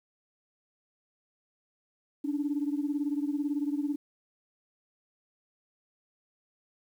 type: beating tone pair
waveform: sine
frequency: 285.2 / 303.2 Hz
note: C#4 / D#4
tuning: +49 / -45 cents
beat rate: 18 Hz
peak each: -29 / -32 dBFS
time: 2.24-3.96 s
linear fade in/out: 10 ms
effects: tanh soft clip ceiling -20 dBFS + 10-bit